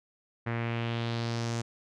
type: tone with low-pass filter sweep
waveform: sawtooth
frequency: 116.54 Hz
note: A#2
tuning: in tune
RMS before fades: -32 dBFS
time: 0.46-1.62 s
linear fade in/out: 10 ms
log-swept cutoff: 1900 to 7000 Hz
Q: 2.4
effects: none